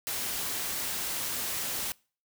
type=noise; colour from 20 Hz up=white; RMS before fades=-33 dBFS; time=0.07-1.92 s; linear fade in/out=0 ms; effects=noise-tail reverb RT60 0.4 s tail -25 dB re dry